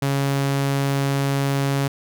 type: tone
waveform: sawtooth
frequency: 138.59 Hz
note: C#3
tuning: in tune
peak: -15 dBFS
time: 0.02-1.88 s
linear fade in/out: 5 ms
effects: none